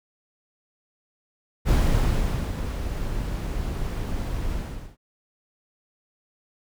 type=noise with ADSR envelope; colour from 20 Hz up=brown; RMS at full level=-18 dBFS; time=1.65-4.97 s; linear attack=44 ms; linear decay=820 ms; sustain=-10 dB; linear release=430 ms; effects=none